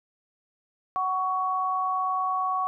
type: tone pair together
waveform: sine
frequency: 747 / 1117.8 Hz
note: F#5 / C#6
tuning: +16 / +14 cents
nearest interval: perfect fifth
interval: 698 cents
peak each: -29 / -25 dBFS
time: 0.96-2.67 s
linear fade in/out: 0 ms
effects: none